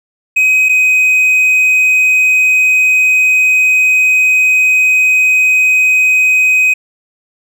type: tone pair in turn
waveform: triangle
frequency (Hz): 2525 / 2515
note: D#7 / D#7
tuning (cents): +25 / +18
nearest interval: unison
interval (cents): 7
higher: first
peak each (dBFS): -5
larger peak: neither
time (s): 0.36-0.69 / 0.69-6.74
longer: second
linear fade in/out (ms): 10
effects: none